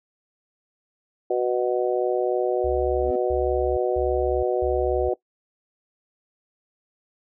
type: harmonic tone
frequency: 123.47 Hz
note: B2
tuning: in tune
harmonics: 3 / 4 / 5 / 6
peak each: -23 / -25 / -27 / -29 dBFS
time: 1.3-5.14 s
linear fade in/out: 5 ms
type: tone bursts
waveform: sine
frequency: 68.9 Hz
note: C#2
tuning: 10 cents flat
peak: -29 dBFS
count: 4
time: 2.64-5.09 s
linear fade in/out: 5 ms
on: 470 ms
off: 190 ms
type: tone with exponential growth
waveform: triangle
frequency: 259.7 Hz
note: C4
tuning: 13 cents flat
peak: -27 dBFS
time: 2.87-3.16 s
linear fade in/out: 5 ms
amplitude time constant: 63 ms
effects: noise-tail reverb RT60 0.1 s tail -20 dB re dry